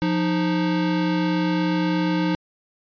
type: tone pair together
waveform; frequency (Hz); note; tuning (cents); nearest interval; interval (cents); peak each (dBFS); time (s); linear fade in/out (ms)
square; 176 / 309.4; F3 / D#4; +14 / -10; minor seventh; 976; -23; 0.02-2.35; 0
effects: resampled to 11025 Hz